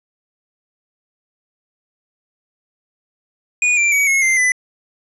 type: tone with pitch steps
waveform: square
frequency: 2458 / 2359 / 2264 / 2173 / 2086 / 2002 Hz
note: D#7 / D7 / C#7 / C#7 / C7 / B6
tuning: -22 / +7 / +36 / -35 / -6 / +23 cents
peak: -13 dBFS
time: 3.62-4.52 s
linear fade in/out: 2 ms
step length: 150 ms
effects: resampled to 24000 Hz + 9-bit